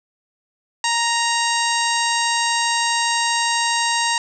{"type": "harmonic tone with a mistuned harmonic", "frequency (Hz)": 932.3, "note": "A#5", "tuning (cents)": 0, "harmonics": [1, 2, 3, 4, 5, 6, 7, 8, 9], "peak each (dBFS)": [-21, -24, -26, -27, -28, -29, -29, -30, -31], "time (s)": [0.84, 4.18], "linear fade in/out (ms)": 2, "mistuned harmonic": 4, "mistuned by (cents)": 33, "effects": []}